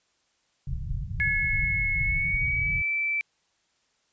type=low-pass noise; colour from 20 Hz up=pink; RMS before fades=-31 dBFS; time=0.67-2.82 s; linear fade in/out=5 ms; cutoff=160 Hz; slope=48 dB/octave
type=tone with pitch glide; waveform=sine; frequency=2182 to 2325 Hz; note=C#7 to D7; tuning=-28 to -18 cents; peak=-24 dBFS; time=1.2-3.21 s; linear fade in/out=0 ms; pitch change=+110 cents; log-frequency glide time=2-2.88 s
type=tone with exponential decay; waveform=sine; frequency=1700 Hz; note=G#6; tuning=40 cents sharp; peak=-25 dBFS; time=1.2-2.68 s; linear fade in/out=5 ms; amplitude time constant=320 ms
effects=white hiss -70 dBFS RMS until 4.12 s + resampled to 16000 Hz